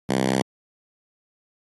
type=tone with high-pass filter; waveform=5% pulse; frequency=65.41 Hz; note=C2; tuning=in tune; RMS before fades=-22 dBFS; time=0.09-0.42 s; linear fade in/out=5 ms; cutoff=170 Hz; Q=1.9; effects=AAC 32 kbps